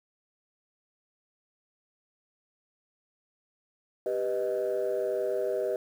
sine chord, G augmented, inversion none, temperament equal, 392 / 493.9 / 622.3 Hz, G4 / B4 / D#5, 0 / 0 / 0 cents, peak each -30 dBFS, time 4.06-5.76 s, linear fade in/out 2 ms, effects tanh soft clip ceiling -21 dBFS + 9-bit

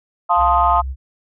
sine chord, F dominant seventh, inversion none, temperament equal, 698.5 / 880 / 1046.5 / 1244.5 Hz, F5 / A5 / C6 / Eb6, 0 / 0 / 0 / 0 cents, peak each -17 dBFS, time 0.29-0.82 s, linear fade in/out 20 ms
sine tone, 65.8 Hz, C2, 10 cents sharp, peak -22 dBFS, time 0.36-0.96 s, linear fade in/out 50 ms
effects tanh soft clip ceiling -2 dBFS

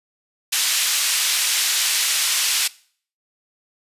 pink band-pass noise, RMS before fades -20 dBFS, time 0.52-2.68 s, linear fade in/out 10 ms, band 2800 to 12000 Hz, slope 12 dB/octave, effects noise-tail reverb RT60 0.5 s tail -21 dB re dry + resampled to 32000 Hz

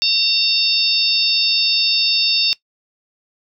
harmonic tone with a mistuned harmonic, 914 Hz, A#5, 34 cents flat, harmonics 3 / 4 / 5 / 6, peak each -21 / -19 / -19 / -19 dBFS, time 0.02-2.53 s, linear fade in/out 0 ms, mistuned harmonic 6, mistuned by -68 cents, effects noise-tail reverb RT60 0.1 s tail -19 dB re dry

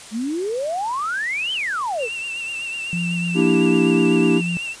sine exponential two-way sweep, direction up then down, 207.7 to 3175 to 418.6 Hz, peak -21 dBFS, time 0.11-2.09 s, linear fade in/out 50 ms, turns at 1.53 s
triangle tone with vibrato, 2720 Hz, F7, 46 cents flat, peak -24 dBFS, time 1.98-4.76 s, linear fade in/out 50 ms, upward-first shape triangle, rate 8 Hz, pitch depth 59 cents each way
sine tone, 173.1 Hz, F3, 15 cents flat, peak -21 dBFS, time 2.93-4.57 s, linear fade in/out 0 ms
triangle chord, E half-diminished seventh, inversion second, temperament equal, 233.1 / 293.7 / 329.6 / 392 Hz, Bb3 / D4 / E4 / G4, 0 / 0 / 0 / 0 cents, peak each -18 dBFS, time 3.34-4.42 s, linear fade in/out 50 ms
effects white hiss -39 dBFS RMS until 4.8 s + resampled to 22050 Hz

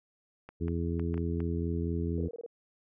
clicks, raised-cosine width 0.5 ms, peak -30 dBFS, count 6, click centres 0.49 / 0.682 / 0.996 / 1.142 / 1.178 / 1.404 s
harmonic tone, 84.3 Hz, E2, 39 cents sharp, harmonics 1 / 2 / 3 / 4 / 5, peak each -32 / -35 / -37 / -38 / -39 dBFS, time 0.6-2.29 s, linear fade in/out 20 ms
sine tone bursts, 470.3 Hz, A#4, 15 cents sharp, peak -38 dBFS, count 6, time 2.18-2.463 s, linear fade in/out 2 ms, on 28 ms, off 23 ms
effects none

